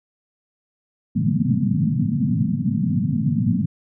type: band-pass noise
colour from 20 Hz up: white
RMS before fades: -20 dBFS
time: 1.15-3.66 s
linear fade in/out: 10 ms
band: 100 to 250 Hz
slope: 96 dB/octave
effects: none